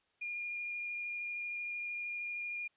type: tone with vibrato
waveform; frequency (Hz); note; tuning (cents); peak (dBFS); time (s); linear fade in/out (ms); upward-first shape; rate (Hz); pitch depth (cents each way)
sine; 2420; D#7; -49; -37; 0.21-2.68; 10; triangle; 13; 12
effects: white hiss -75 dBFS RMS until 2.76 s + resampled to 8000 Hz